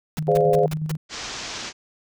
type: noise bursts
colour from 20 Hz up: pink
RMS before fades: -32 dBFS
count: 5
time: 0.17-0.915 s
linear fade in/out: 0 ms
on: 21 ms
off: 160 ms
type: tone with tremolo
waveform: sine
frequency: 155.56 Hz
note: D#3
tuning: in tune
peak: -22 dBFS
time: 0.18-0.97 s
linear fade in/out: 5 ms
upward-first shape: square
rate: 11 Hz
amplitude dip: 45%
type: chord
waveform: sine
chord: D half-diminished seventh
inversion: second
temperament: equal with one note detuned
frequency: 415.3 / 513.7 / 587.3 / 698.5 Hz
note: Ab4 / C5 / D5 / F5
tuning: 0 / -32 / 0 / 0 cents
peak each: -19 / -20 / -24 / -22 dBFS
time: 0.28-0.66 s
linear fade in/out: 2 ms
type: low-pass noise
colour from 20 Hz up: white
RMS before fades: -33 dBFS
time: 1.09-1.73 s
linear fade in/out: 50 ms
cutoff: 6700 Hz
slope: 48 dB/octave
effects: none